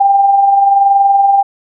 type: tone with amplitude modulation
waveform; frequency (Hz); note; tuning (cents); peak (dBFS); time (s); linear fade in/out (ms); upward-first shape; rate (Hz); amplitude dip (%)
sine; 794; G5; +22; -4; 0-1.43; 10; sine; 21; 40
effects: none